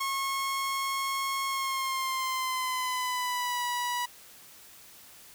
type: tone with pitch glide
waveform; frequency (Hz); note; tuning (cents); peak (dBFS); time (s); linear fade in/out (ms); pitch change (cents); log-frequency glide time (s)
sawtooth; 1088 to 974.9; C#6 to B5; -33 to -23; -25; 0-4.06; 10; -190; 1.47-3.64
effects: white hiss -52 dBFS RMS until 5.34 s